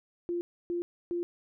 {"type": "tone bursts", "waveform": "sine", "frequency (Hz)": 347.3, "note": "F4", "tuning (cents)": -10, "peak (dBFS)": -29, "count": 3, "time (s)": [0.29, 1.23], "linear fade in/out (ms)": 0, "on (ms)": 120, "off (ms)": 290, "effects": []}